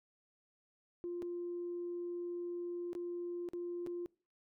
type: tone with dropouts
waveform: sine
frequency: 349.2 Hz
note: F4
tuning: in tune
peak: -37 dBFS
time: 1.04-4.06 s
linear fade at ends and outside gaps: 0 ms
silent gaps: 1.221-1.226 / 2.931-2.951 / 3.488-3.534 / 3.864-3.871 s
effects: noise-tail reverb RT60 0.4 s tail -25 dB re dry + tanh soft clip ceiling -33 dBFS